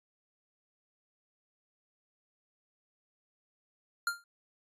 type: tone with exponential decay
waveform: square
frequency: 1396.9 Hz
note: F6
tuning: in tune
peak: -26 dBFS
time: 4.07-4.24 s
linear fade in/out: 2 ms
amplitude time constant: 35 ms
effects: resampled to 32000 Hz